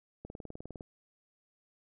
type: click train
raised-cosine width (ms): 2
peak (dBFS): -30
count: 12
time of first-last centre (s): 0.25-0.808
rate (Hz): 19.7
effects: none